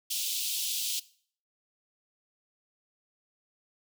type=high-pass noise; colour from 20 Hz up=pink; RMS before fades=-32 dBFS; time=0.1-1 s; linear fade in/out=10 ms; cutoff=2900 Hz; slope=48 dB/octave; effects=noise-tail reverb RT60 0.5 s tail -19 dB re dry